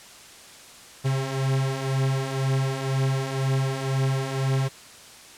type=beating tone pair; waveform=45% pulse; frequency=132.6 / 134.6 Hz; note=C3 / C3; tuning=+23 / +49 cents; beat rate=2 Hz; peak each=-28 / -24 dBFS; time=1.04-4.69 s; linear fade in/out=20 ms; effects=white hiss -46 dBFS RMS until 5.37 s + low-pass 9000 Hz 12 dB/octave